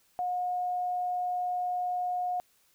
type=tone; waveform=sine; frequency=721 Hz; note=F#5; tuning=45 cents flat; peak=-28 dBFS; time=0.19-2.4 s; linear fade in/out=0 ms; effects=white hiss -67 dBFS RMS until 2.74 s